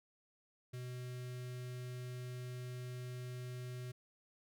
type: tone with notch filter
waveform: square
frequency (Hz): 125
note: B2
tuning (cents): +21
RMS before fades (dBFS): -45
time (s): 0.73-3.92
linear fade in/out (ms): 10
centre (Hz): 900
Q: 1.3
effects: none